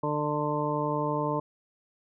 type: harmonic tone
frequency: 149 Hz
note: D3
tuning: 25 cents sharp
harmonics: 1 / 2 / 3 / 4 / 6 / 7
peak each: -33 / -33 / -33 / -33 / -33 / -33 dBFS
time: 0.03-1.4 s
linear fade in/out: 5 ms
effects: none